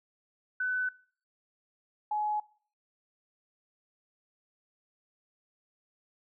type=tone pair in turn; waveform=sine; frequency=1504 / 844.1 Hz; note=F#6 / G#5; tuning=+28 / +28 cents; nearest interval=minor seventh; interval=1000 cents; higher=first; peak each=-28 / -28 dBFS; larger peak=neither; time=0.6-0.89 / 2.11-2.4 s; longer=neither; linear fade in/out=5 ms; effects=noise-tail reverb RT60 0.5 s tail -22 dB re dry